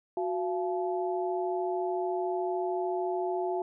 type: tone cluster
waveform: sine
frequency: 366.8 / 686 / 862 Hz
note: F#4 / F5 / A5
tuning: -15 / -31 / -36 cents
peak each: -30 / -33 / -37 dBFS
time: 0.17-3.62 s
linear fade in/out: 2 ms
effects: none